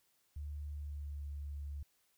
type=tone with pitch glide; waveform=sine; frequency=73.42 to 71.91 Hz; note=D2 to D2; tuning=0 to -36 cents; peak=-40 dBFS; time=0.36-1.83 s; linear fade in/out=5 ms; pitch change=-36 cents; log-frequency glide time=0.69-1.24 s; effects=white hiss -75 dBFS RMS until 2.17 s